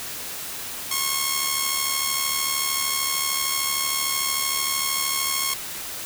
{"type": "tone with amplitude modulation", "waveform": "5% pulse", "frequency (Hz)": 1086, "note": "C#6", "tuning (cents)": -36, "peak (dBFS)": -8, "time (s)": [0.91, 5.54], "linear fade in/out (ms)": 5, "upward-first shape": "sine", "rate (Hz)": 73.2, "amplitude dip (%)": 50, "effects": ["white hiss -33 dBFS RMS until 6.05 s"]}